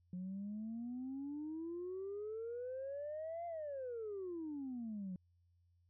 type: exponential two-way sweep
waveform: sine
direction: up then down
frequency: 178 to 695 to 178 Hz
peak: -40 dBFS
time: 0.13-5.16 s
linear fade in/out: 2 ms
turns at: 3.46 s
effects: tanh soft clip ceiling -38 dBFS + added 87 Hz sine -70 dBFS peak until 5.89 s